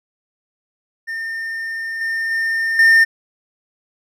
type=tone with level steps; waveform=triangle; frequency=1812 Hz; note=A#6; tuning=50 cents flat; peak=-21 / -17 / -15 / -6 dBFS; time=1.07-3.05 s; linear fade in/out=20 ms; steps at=2.01 / 2.31 / 2.79 s; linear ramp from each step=2 ms; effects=none

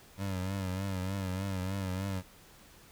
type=tone with vibrato; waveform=25% pulse; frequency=95.1 Hz; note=F#2; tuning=48 cents sharp; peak=-29 dBFS; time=0.17-2.23 s; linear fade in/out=50 ms; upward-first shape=triangle; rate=3.3 Hz; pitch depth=81 cents each way; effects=pink hiss -57 dBFS RMS until 2.91 s

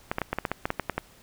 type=clicks; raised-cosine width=0.5 ms; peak=-11 dBFS; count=12; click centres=0.115 / 0.184 / 0.217 / 0.33 / 0.386 / 0.452 / 0.516 / 0.655 / 0.704 / 0.797 / 0.897 / 0.98 s; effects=pink hiss -55 dBFS RMS until 1.22 s

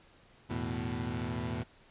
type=chord; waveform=20% pulse; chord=E suspended fourth; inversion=none; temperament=equal; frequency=82.41 / 110 / 123.47 Hz; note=E2 / A2 / B2; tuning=0 / 0 / 0 cents; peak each=-34 / -33 / -33 dBFS; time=0.49-1.64 s; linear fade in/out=20 ms; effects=pink hiss -61 dBFS RMS until 1.9 s + resampled to 8000 Hz

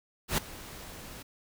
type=noise with ADSR envelope; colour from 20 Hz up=pink; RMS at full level=-26 dBFS; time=0.28-1.23 s; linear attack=97 ms; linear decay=10 ms; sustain=-19 dB; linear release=12 ms; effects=none

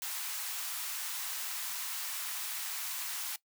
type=high-pass noise; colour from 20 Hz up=white; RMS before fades=-38 dBFS; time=0.02-3.36 s; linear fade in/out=2 ms; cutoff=840 Hz; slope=24 dB/octave; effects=noise-tail reverb RT60 0.1 s tail -19 dB re dry

